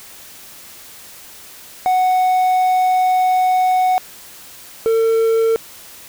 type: tone pair in turn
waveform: triangle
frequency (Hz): 740 / 451.2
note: F#5 / A4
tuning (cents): 0 / +44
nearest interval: major sixth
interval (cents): 856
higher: first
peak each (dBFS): -10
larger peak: neither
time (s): 1.86-3.98 / 4.86-5.56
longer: first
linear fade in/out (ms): 0
effects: white hiss -39 dBFS RMS until 6.08 s